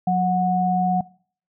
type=tone pair together; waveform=sine; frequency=181.6 / 733.8 Hz; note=F#3 / F#5; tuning=-32 / -15 cents; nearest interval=2 octaves; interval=2417 cents; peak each=-20 / -19 dBFS; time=0.07-1.01 s; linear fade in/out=5 ms; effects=noise-tail reverb RT60 0.5 s tail -23 dB re dry